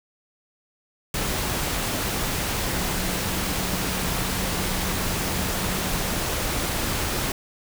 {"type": "tone in noise", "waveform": "sine", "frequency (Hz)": 185, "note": "F#3", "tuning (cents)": 0, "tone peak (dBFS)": -33, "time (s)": [2.76, 6.22], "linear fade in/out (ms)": 2, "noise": "pink", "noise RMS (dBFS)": -26, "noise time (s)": [1.14, 7.32], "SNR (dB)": -10, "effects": []}